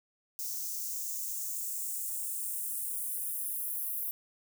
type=noise with high-pass filter sweep; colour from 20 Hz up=violet; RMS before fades=-36 dBFS; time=0.39-4.11 s; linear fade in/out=0 ms; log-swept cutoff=5600 to 12000 Hz; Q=2.5; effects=none